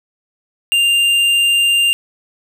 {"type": "tone with tanh clipping", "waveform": "sine", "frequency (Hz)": 2794, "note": "F7", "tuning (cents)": 0, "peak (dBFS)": -12, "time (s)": [0.72, 1.93], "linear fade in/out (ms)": 0, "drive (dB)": 10, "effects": []}